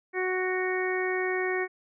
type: harmonic tone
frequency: 370 Hz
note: F#4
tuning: in tune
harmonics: 1 / 2 / 3 / 4 / 5 / 6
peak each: -28 / -36 / -39 / -39 / -32 / -35 dBFS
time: 0.13-1.68 s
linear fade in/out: 50 ms
effects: none